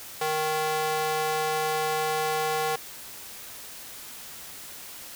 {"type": "tone with high-pass filter", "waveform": "square", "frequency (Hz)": 155.56, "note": "D#3", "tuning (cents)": 0, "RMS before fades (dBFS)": -27, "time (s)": [0.21, 2.76], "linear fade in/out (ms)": 5, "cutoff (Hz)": 620, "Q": 1.9, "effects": ["white hiss -42 dBFS RMS until 5.15 s"]}